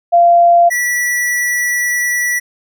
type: tone pair in turn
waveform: sine / square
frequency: 690 / 1951.6 Hz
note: F5 / B6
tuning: -21 / -21 cents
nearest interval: octave + tritone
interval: 1800 cents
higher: second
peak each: -5 / -14 dBFS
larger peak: first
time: 0.12-0.7 / 0.7-2.4 s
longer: second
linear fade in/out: 20 ms
effects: none